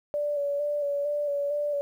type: tone with vibrato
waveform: sine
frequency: 578 Hz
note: D5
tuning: 28 cents flat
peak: -25 dBFS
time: 0.14-1.81 s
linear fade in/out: 0 ms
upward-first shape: square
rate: 2.2 Hz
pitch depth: 25 cents each way
effects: 10-bit